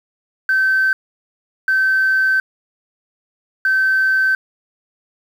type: tone bursts at uneven times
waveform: sine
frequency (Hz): 1543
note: G6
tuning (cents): -28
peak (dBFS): -11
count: 3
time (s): 0.49-0.93 / 1.68-2.4 / 3.65-4.35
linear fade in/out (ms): 2
effects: tanh soft clip ceiling -9 dBFS + 7-bit